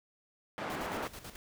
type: band-pass noise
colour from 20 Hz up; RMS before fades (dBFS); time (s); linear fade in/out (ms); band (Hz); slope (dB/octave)
white; -38; 0.58-1.07; 0; 160 to 1200; 12
type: noise with tremolo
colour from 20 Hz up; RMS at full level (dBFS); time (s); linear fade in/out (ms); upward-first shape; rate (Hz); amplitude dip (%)
pink; -45; 0.7-1.36; 0; square; 9.2; 65
effects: none